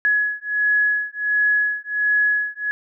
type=beating tone pair; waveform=sine; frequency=1686 / 1687.4 Hz; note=G#6 / G#6; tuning=+26 / +27 cents; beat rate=1.4 Hz; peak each=-20 dBFS; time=0.05-2.71 s; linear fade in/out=0 ms; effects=none